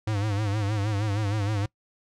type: tone with vibrato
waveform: square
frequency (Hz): 103.83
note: G#2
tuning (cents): 0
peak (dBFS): -25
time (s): 0.07-1.66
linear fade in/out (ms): 5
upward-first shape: sine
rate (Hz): 6.4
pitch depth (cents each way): 92
effects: noise-tail reverb RT60 0.1 s tail -23 dB re dry + low-pass 7000 Hz 12 dB/octave